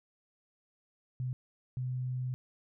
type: tone bursts at uneven times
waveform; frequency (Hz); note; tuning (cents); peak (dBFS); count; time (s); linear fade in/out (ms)
sine; 127; B2; +49; -32; 2; 1.2-1.33 / 1.77-2.34; 0
effects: none